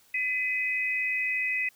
sine tone pair together, 2012 / 2525 Hz, B6 / D#7, +32 / +25 cents, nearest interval major third, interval 393 cents, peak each -29 / -28 dBFS, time 0.14-1.69 s, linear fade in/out 5 ms, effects white hiss -61 dBFS RMS until 1.75 s

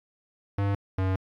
square tone pair in turn, 100 / 94.39 Hz, G2 / F#2, +35 / +35 cents, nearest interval minor second, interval 100 cents, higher first, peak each -24 / -24 dBFS, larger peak neither, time 0.58-0.75 / 0.98-1.16 s, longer second, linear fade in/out 5 ms, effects low-pass 2000 Hz 12 dB/octave + 10-bit

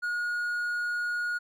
triangle tone, 1442 Hz, F#6, 45 cents flat, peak -26 dBFS, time 0.02-1.39 s, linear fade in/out 20 ms, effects none

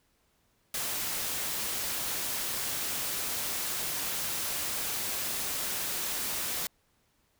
white noise, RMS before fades -33 dBFS, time 0.74-6.67 s, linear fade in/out 2 ms, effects pink hiss -71 dBFS RMS until 7.39 s

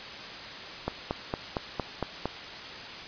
click train, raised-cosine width 1 ms, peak -14 dBFS, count 7, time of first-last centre 0.88-2.256 s, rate 4.36 Hz, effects white hiss -40 dBFS RMS until 3.07 s + resampled to 11025 Hz

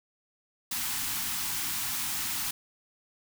white band-stop noise, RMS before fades -32 dBFS, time 0.71-2.51 s, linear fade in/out 5 ms, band 330 to 760 Hz, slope 48 dB/octave, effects none

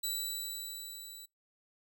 15% pulse tone with level ramp, 3951 Hz, B7, in tune, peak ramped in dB -25 to -40 dBFS, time 0.03-1.26 s, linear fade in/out 10 ms, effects noise-tail reverb RT60 0.2 s tail -26 dB re dry

